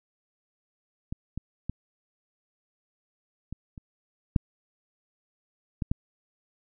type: clicks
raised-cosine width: 5 ms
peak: -20 / -20 / -18 / -23 / -29 / -7 / -16 / -13 dBFS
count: 8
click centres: 1.125 / 1.376 / 1.696 / 3.526 / 3.778 / 4.362 / 5.822 / 5.915 s
effects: none